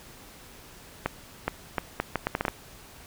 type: accelerating click train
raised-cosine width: 0.5 ms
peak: -10 dBFS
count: 10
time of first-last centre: 1.06-2.482 s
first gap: 420 ms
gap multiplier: 0.72
effects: pink hiss -49 dBFS RMS until 3.06 s